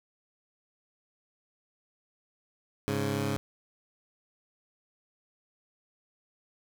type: tone pair together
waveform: 15% pulse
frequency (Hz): 103.9 / 138.69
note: G#2 / C#3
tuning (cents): +1 / +1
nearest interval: perfect fourth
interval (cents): 500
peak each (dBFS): -25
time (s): 2.88-3.37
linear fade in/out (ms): 0
effects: none